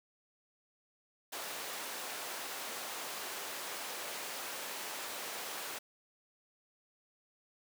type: high-pass noise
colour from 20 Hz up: pink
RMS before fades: -42 dBFS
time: 1.32-5.79 s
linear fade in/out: 10 ms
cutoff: 530 Hz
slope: 12 dB/octave
effects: none